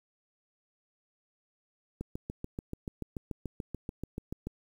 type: click train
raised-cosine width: 3 ms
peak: -23 dBFS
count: 18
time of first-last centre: 2.01-4.47 s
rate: 6.91 Hz
effects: 9-bit